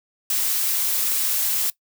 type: noise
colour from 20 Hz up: blue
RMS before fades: -22 dBFS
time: 0.3-1.7 s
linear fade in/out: 2 ms
effects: noise-tail reverb RT60 0.1 s tail -20 dB re dry